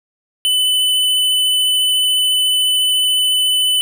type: tone with vibrato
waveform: square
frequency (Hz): 3007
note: F#7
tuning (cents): +27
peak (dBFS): -13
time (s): 0.45-3.81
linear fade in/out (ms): 0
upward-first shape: sine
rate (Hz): 14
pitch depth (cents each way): 9
effects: none